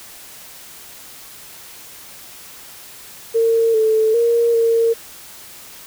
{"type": "tone with pitch steps", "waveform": "sine", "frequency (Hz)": [455.8, 438.8, 467.5, 458.6], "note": ["A#4", "A4", "A#4", "A#4"], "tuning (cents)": [-39, -5, 5, -28], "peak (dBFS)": -12, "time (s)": [3.34, 4.94], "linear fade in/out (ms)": 20, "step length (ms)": 400, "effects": ["white hiss -39 dBFS RMS until 5.86 s"]}